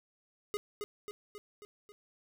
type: tone with echo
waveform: square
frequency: 415.3 Hz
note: G#4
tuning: in tune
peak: -33 dBFS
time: 0.54-0.57 s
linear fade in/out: 0 ms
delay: 270 ms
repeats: 5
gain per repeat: -4 dB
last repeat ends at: 1.92 s
effects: none